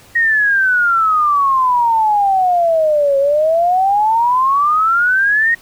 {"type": "exponential two-way sweep", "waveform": "sine", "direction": "down then up", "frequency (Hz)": [1886, 545, 1886], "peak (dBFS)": -10, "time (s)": [0.15, 5.55], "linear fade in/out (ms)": 10, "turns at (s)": 3.18, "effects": ["pink hiss -44 dBFS RMS until 5.61 s"]}